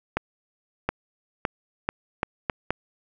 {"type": "accelerating click train", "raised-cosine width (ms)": 0.5, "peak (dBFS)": -8, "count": 7, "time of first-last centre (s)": [0.17, 2.706], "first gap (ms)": 720, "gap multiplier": 0.78, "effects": []}